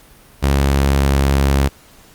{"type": "tone with pitch glide", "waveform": "sawtooth", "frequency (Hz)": [69.3, 68.82], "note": ["C#2", "C#2"], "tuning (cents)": [0, -12], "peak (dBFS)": -8, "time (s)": [0.42, 1.69], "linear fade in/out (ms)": 20, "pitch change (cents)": -12, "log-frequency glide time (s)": [0.56, 1.21], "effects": ["pink hiss -46 dBFS RMS until 2.14 s", "Opus 48 kbps"]}